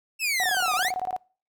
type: exponential two-way sweep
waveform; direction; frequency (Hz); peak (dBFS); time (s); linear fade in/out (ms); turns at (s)
sawtooth; down then up; 2710 to 1174.7 to 2379; -20; 0.19-0.92; 50; 0.75
type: tone bursts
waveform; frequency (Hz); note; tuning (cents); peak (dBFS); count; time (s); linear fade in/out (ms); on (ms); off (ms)
sine; 740; F#5; 0; -25; 14; 0.4-1.164; 0; 36; 20
effects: noise-tail reverb RT60 0.4 s tail -25 dB re dry